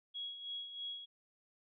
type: tone with tremolo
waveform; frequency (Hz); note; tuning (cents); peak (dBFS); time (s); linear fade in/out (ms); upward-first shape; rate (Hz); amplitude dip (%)
sine; 3322; G#7; 0; -39; 0.14-1.06; 20; sine; 3.1; 60
effects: none